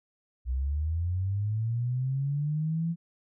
sine linear sweep, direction up, 60.3 to 170.2 Hz, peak -26 dBFS, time 0.45-2.96 s, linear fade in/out 50 ms, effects none

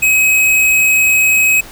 square tone, 2544 Hz, D#7, 38 cents sharp, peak -9 dBFS, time 0.02-1.61 s, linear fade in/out 10 ms, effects pink hiss -35 dBFS RMS until 1.71 s

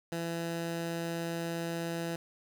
15% pulse tone, 167.7 Hz, E3, 30 cents sharp, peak -27 dBFS, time 0.12-2.16 s, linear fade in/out 2 ms, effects none

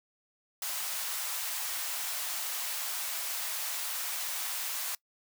white high-pass noise, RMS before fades -35 dBFS, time 0.62-4.95 s, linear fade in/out 2 ms, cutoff 650 Hz, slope 24 dB/octave, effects noise-tail reverb RT60 0.1 s tail -23 dB re dry

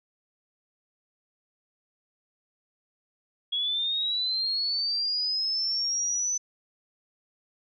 sine linear sweep, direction up, 3322 to 6050 Hz, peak -25 dBFS, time 3.52-6.38 s, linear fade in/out 10 ms, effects none

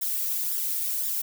violet noise with flanger, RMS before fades -28 dBFS, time 0.01-1.22 s, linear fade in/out 10 ms, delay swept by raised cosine 0.56 to 2.26 ms, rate 1.9 Hz, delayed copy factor +0.7, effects none

